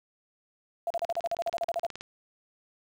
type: tone bursts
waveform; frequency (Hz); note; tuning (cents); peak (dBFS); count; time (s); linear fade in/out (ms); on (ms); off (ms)
sine; 680; F5; -46; -26; 14; 0.87-1.866; 2; 34; 40
type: click train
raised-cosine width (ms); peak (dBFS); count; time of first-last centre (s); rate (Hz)
0.2; -22; 21; 0.94-2.01; 18.7
effects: 9-bit